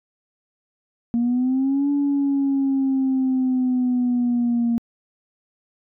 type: linear two-way sweep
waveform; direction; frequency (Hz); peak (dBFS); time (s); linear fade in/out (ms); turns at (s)
sine; up then down; 233.1 to 286.1 to 233.1; -16; 1.14-4.78; 0; 1.9
effects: tanh soft clip ceiling -14 dBFS